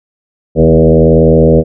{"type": "tone with frequency modulation", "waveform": "sine", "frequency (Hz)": 320.3, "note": "E4", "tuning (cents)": -50, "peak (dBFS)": -3, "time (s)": [0.55, 1.64], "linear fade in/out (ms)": 50, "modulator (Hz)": 81, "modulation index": 3, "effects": []}